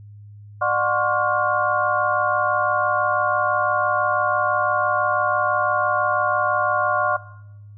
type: tone cluster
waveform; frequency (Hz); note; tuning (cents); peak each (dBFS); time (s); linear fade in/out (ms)
sine; 601 / 728 / 1060 / 1126 / 1419; D5 / F#5 / C6 / C#6 / F6; +40 / -28 / +22 / +27 / +27; -24; 0.61-7.17; 10
effects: noise-tail reverb RT60 0.9 s tail -18 dB re dry + added 103 Hz sine -39 dBFS peak until 7.77 s